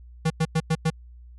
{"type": "tone bursts", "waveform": "square", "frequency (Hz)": 160, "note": "D#3", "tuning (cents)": 49, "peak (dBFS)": -20, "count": 5, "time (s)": [0.25, 0.903], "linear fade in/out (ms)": 10, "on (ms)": 53, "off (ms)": 97, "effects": ["added 60 Hz sine -43 dBFS peak until 1.38 s", "resampled to 24000 Hz"]}